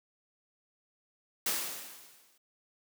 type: noise with exponential decay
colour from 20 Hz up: white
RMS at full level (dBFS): -29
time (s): 1.46-2.38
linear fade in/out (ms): 5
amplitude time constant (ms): 200
effects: high-pass 200 Hz 12 dB/octave